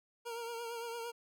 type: tone with vibrato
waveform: 25% pulse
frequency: 466.2 Hz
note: A#4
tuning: in tune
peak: -36 dBFS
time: 0.25-1.12 s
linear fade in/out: 20 ms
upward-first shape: triangle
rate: 8.8 Hz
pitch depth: 47 cents each way
effects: none